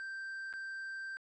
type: tone with dropouts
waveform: triangle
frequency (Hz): 1568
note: G6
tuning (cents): 0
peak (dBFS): -38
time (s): 0-1.17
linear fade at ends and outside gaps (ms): 0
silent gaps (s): 0.528-0.537
effects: resampled to 22050 Hz + 13-bit